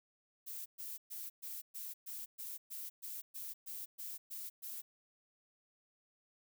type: noise bursts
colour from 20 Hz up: violet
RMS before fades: -45 dBFS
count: 14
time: 0.46-4.82 s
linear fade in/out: 20 ms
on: 200 ms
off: 120 ms
effects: none